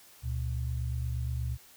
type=tone pair together; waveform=sine; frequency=71.06 / 119.5 Hz; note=C#2 / A#2; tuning=+44 / +43 cents; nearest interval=major sixth; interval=899 cents; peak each=-32 / -33 dBFS; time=0.22-1.58 s; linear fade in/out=50 ms; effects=white hiss -56 dBFS RMS until 1.76 s